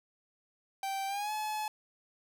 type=tone with pitch glide; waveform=45% pulse; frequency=780 to 855.5 Hz; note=G5 to A5; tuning=-9 to -49 cents; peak=-33 dBFS; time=0.83-1.68 s; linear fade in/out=2 ms; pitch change=+160 cents; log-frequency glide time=1.07-1.32 s; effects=none